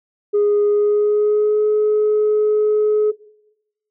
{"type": "tone with pitch glide", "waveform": "sine", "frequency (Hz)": [413, 424.6], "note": ["G#4", "G#4"], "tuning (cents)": [-10, 38], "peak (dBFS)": -11, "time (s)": [0.33, 3.12], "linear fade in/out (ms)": 20, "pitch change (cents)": 48, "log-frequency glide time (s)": [0.66, 1.65], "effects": ["noise-tail reverb RT60 0.9 s tail -21 dB re dry", "tanh soft clip ceiling -10 dBFS"]}